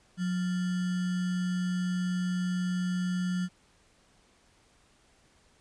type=tone with sample-and-hold; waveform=sine; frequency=180.8 Hz; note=F#3; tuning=40 cents flat; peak=-27 dBFS; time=0.17-3.49 s; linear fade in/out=50 ms; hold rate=1575 Hz; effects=pink hiss -64 dBFS RMS until 5.6 s + resampled to 22050 Hz